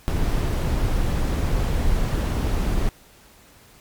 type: noise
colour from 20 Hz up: brown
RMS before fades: -21 dBFS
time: 0.08-2.89 s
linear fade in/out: 0 ms
effects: pink hiss -51 dBFS RMS until 3.8 s + MP3 96 kbps